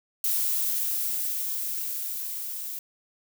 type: noise with level ramp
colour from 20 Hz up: violet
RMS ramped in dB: -25 to -35 dBFS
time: 0.24-2.79 s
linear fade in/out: 2 ms
effects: none